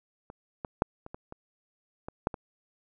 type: clicks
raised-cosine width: 1 ms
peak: -29 / -20 / -8 / -28 / -25 / -27 / -23 / -11 / -22 dBFS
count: 9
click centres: 0.301 / 0.648 / 0.821 / 1.064 / 1.145 / 1.324 / 2.085 / 2.271 / 2.342 s
effects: none